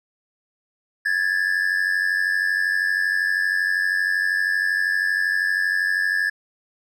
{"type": "tone pair together", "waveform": "triangle", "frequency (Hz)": [1661.2, 1753.9], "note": ["G#6", "A6"], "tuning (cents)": [0, -6], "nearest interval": "minor second", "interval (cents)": 94, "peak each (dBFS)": -20, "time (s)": [1.05, 6.3], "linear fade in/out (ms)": 10, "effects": []}